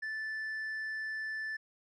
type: tone with tanh clipping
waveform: sine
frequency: 1755 Hz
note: A6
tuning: 5 cents flat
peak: -36 dBFS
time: 0.02-1.57 s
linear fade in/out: 10 ms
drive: 3 dB
effects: none